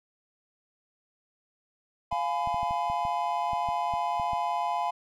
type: chord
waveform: triangle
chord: F diminished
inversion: none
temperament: just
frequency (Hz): 698.5 / 838.1 / 1005.8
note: F5 / Ab5 / Cb6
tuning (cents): 0 / +16 / +31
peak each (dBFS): -29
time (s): 2.11-4.91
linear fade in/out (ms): 10
type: clicks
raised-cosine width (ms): 5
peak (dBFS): -29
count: 12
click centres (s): 2.127 / 2.474 / 2.544 / 2.631 / 2.709 / 2.9 / 3.052 / 3.533 / 3.688 / 3.938 / 4.198 / 4.333
effects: none